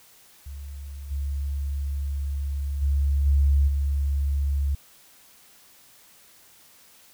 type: tone with level steps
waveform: sine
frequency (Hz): 70.2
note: C#2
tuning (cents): +22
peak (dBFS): -34 / -25 / -19 / -16 / -21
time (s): 0.46-4.75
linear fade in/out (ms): 5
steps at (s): 1.1 / 2.81 / 3.25 / 3.67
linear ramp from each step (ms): 20
effects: white hiss -54 dBFS RMS until 7.13 s